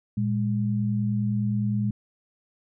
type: tone pair together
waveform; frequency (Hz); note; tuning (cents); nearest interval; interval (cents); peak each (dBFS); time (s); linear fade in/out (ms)
sine; 115.65 / 205.3; A#2 / G#3; -13 / -20; minor seventh; 993; -25; 0.17-1.91; 5
effects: none